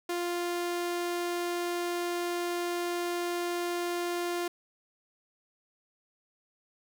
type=tone; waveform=sawtooth; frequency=349.2 Hz; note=F4; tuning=in tune; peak=-26 dBFS; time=0.09-4.48 s; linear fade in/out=5 ms; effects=none